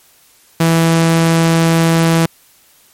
sawtooth tone, 164.81 Hz, E3, in tune, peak -5 dBFS, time 0.6-2.26 s, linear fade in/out 5 ms, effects white hiss -49 dBFS RMS until 2.93 s + MP3 64 kbps

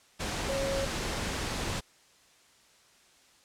sine tone in noise, 546 Hz, C#5, 26 cents flat, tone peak -30 dBFS, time 0.48-0.86 s, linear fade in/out 20 ms, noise pink, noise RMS -33 dBFS, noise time 0.19-1.81 s, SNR 0 dB, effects white hiss -61 dBFS RMS until 3.44 s + low-pass 8000 Hz 12 dB/octave

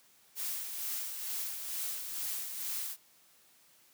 blue noise with tremolo, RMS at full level -36 dBFS, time 0.35-2.97 s, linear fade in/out 50 ms, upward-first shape sine, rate 2.2 Hz, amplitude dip 45%, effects white hiss -64 dBFS RMS until 3.93 s + high-pass 100 Hz 12 dB/octave

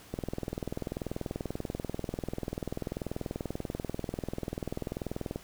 click train, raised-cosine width 2 ms, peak -20 dBFS, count 108, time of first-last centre 0.14-5.36 s, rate 20.5 Hz, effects pink hiss -53 dBFS RMS until 5.43 s

